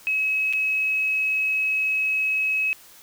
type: tone with dropouts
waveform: sine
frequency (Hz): 2563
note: E7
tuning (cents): -49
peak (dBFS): -20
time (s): 0.07-2.73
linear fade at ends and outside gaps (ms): 0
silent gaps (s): 0.527-0.534
effects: white hiss -49 dBFS RMS until 3.02 s